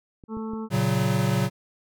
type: clicks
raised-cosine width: 3 ms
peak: -32 / -25 / -27 / -26 dBFS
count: 4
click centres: 0.238 / 0.37 / 0.535 / 0.771 s
type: harmonic tone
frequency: 220.6 Hz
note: A3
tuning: 5 cents sharp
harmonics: 1 / 2 / 4 / 5 / 6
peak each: -30 / -36 / -42 / -44 / -46 dBFS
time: 0.28-0.69 s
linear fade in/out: 50 ms
type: chord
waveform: square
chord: F# major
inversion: first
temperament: equal with one note detuned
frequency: 116.54 / 138.59 / 185.64 Hz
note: A#2 / C#3 / F#3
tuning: 0 / 0 / +6 cents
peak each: -26 dBFS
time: 0.7-1.5 s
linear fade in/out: 50 ms
effects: none